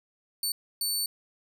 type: tone bursts at uneven times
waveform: 20% pulse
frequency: 4500 Hz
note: C#8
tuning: 25 cents sharp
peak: -21 dBFS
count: 2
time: 0.43-0.52 / 0.81-1.06 s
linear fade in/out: 2 ms
effects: 10-bit